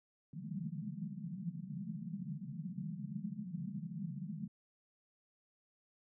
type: band-pass noise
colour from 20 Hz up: pink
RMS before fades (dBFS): -43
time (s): 0.33-4.48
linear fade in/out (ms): 2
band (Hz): 140 to 220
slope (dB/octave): 96
effects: none